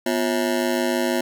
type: ring-modulated tone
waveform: 25% pulse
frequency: 299.4 Hz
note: D4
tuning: 33 cents sharp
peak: -13 dBFS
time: 0.06-1.21 s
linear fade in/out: 5 ms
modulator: 53.1 Hz
effects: none